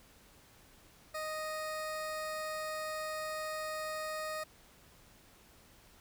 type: tone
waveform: 20% pulse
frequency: 622 Hz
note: D#5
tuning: 1 cent flat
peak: -32 dBFS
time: 1.14-4.44 s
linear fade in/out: 10 ms
effects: pink hiss -61 dBFS RMS until 6 s